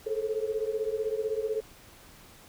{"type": "tone cluster", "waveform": "sine", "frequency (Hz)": [428.8, 444.6, 538], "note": ["A4", "A4", "C5"], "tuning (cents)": [-45, 18, 48], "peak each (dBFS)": [-31, -31, -38], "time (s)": [0.06, 1.61], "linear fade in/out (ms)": 10, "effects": ["pink hiss -53 dBFS RMS until 2.48 s"]}